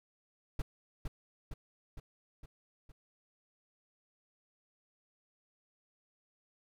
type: noise with echo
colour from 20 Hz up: brown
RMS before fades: -32 dBFS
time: 0.59-0.62 s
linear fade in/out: 5 ms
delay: 460 ms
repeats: 5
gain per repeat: -4 dB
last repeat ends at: 2.92 s
effects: none